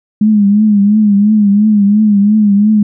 sine tone with vibrato, 207.7 Hz, G#3, in tune, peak -5 dBFS, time 0.21-2.83 s, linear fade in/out 5 ms, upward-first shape triangle, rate 2.9 Hz, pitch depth 88 cents each way, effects none

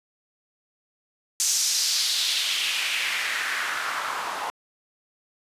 white noise with band-pass filter sweep, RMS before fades -26 dBFS, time 1.4-4.5 s, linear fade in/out 0 ms, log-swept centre 6600 to 890 Hz, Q 2.4, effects resampled to 32000 Hz

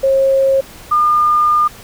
sine tone pair in turn, 539 / 1210 Hz, C#5 / D#6, -49 / -49 cents, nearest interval octave + major second, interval 1400 cents, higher second, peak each -9 dBFS, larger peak neither, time 0.03-0.61 / 0.91-1.68 s, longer second, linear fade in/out 10 ms, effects pink hiss -37 dBFS RMS until 1.83 s

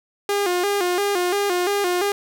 sawtooth tone with vibrato, 380 Hz, F#4, 46 cents sharp, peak -15 dBFS, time 0.29-2.12 s, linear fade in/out 2 ms, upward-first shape square, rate 2.9 Hz, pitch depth 110 cents each way, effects 9-bit

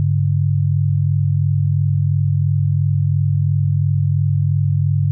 sine tone pair together, 100.58 / 143.5 Hz, G2 / D3, +45 / -40 cents, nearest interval tritone, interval 615 cents, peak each -16 dBFS, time 0-5.11 s, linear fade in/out 0 ms, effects none

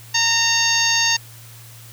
harmonic tone with a mistuned harmonic, 919 Hz, A#5, 25 cents flat, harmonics 1 / 2 / 3 / 4 / 5 / 6 / 7, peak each -26 / -22 / -23 / -25 / -21 / -26 / -21 dBFS, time 0.14-1.17 s, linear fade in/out 10 ms, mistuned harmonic 6, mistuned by -20 cents, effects added 115 Hz sine -41 dBFS peak until 1.92 s + white hiss -44 dBFS RMS until 1.92 s

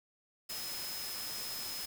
sine tone in noise, 5120 Hz, D#8, 49 cents sharp, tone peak -42 dBFS, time 0.49-1.86 s, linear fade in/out 10 ms, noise white, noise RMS -42 dBFS, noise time 0.49-1.86 s, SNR -3 dB, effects none

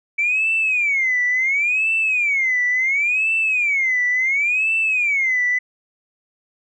sine tone with vibrato, 2289 Hz, D7, 45 cents flat, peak -15 dBFS, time 0.18-5.59 s, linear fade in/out 10 ms, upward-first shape sine, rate 0.71 Hz, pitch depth 260 cents each way, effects tanh soft clip ceiling -11 dBFS

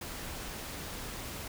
pink noise, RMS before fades -41 dBFS, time 0.01-1.48 s, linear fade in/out 5 ms, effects none

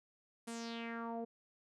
sawtooth tone with low-pass filter sweep, 231.4 Hz, A#3, 13 cents flat, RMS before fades -43 dBFS, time 0.47-1.25 s, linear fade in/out 10 ms, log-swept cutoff 10000 to 530 Hz, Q 3.8, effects none

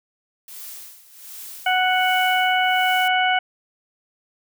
blue noise with tremolo, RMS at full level -36 dBFS, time 0.48-3.08 s, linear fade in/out 2 ms, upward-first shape sine, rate 1.3 Hz, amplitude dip 80%
harmonic tone, 740 Hz, F#5, in tune, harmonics 1 / 2 / 3 / 4, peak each -19 / -22 / -24 / -25 dBFS, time 1.66-3.39 s, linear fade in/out 5 ms
effects none

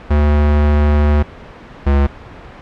square tone pair in turn, 73.9 / 70.14 Hz, D2 / C#2, +11 / +21 cents, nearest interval minor second, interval 90 cents, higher first, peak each -10 dBFS, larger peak neither, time 0.1-1.23 / 1.86-2.07 s, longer first, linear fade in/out 10 ms, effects pink hiss -35 dBFS RMS until 2.61 s + low-pass 2000 Hz 12 dB/octave

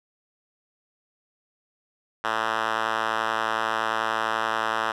5% pulse tone with band-pass filter, 111.3 Hz, A2, 20 cents sharp, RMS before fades -26 dBFS, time 2.24-4.92 s, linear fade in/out 5 ms, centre 1500 Hz, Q 1.2, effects none

